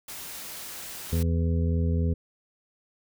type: noise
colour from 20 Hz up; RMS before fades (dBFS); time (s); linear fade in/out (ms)
white; -39; 0.08-1.23; 5
type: harmonic tone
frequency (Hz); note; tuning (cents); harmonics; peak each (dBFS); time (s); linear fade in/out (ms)
83.5; E2; +23; 1 / 2 / 3 / 5 / 6; -23 / -29 / -33 / -37 / -39; 1.12-2.14; 10
effects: none